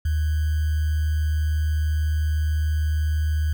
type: tone with sample-and-hold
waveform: sine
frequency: 76.9 Hz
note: D#2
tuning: 20 cents flat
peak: -19 dBFS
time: 0.05-3.53 s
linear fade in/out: 5 ms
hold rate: 1575 Hz
effects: none